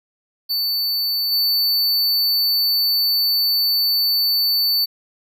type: tone with level steps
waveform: square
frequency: 4500 Hz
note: C#8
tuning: 25 cents sharp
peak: -19 / -16 dBFS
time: 0.49-4.86 s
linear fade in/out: 20 ms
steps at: 1.31 s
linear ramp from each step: 20 ms
effects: none